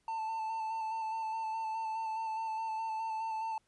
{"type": "tone with vibrato", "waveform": "triangle", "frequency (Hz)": 888, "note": "A5", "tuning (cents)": 16, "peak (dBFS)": -32, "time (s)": [0.08, 3.58], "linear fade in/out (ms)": 2, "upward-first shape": "square", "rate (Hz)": 4.8, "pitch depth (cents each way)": 19, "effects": ["pink hiss -75 dBFS RMS until 3.67 s", "resampled to 24000 Hz"]}